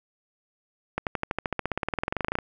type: accelerating click train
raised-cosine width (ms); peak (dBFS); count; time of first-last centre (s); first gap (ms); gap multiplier
0.5; -11; 26; 0.98-2.387; 88; 0.96
effects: none